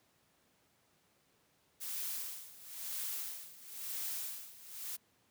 blue noise with tremolo, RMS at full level -39 dBFS, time 1.8-4.97 s, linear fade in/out 20 ms, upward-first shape sine, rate 0.99 Hz, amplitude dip 85%, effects pink hiss -72 dBFS RMS until 5.3 s + high-pass 100 Hz 12 dB/octave

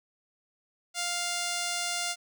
5% pulse tone, 700 Hz, F5, 4 cents sharp, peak -18 dBFS, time 0.94-2.16 s, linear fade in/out 50 ms, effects none

